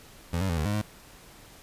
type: tone with pitch steps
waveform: 25% pulse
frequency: 85.1 / 95.7 / 83.9 / 76.6 / 103.1 / 105.7 Hz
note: F2 / G2 / E2 / D#2 / G#2 / G#2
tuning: -44 / -41 / +31 / -27 / -12 / +31 cents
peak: -22 dBFS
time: 0.33-0.816 s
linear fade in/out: 5 ms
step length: 81 ms
effects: pink hiss -51 dBFS RMS until 1.62 s + resampled to 32000 Hz